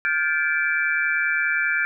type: tone cluster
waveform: sine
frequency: 1412 / 1577 / 1727 / 2329 Hz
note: F6 / G6 / A6 / D7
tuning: +19 / +10 / -33 / -15 cents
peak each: -25 dBFS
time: 0.05-1.85 s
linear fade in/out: 0 ms
effects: none